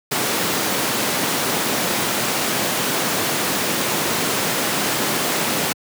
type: high-pass noise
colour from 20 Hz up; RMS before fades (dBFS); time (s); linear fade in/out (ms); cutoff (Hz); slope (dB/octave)
pink; -21; 0.11-5.73; 10; 180; 12
effects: high-pass 100 Hz 12 dB/octave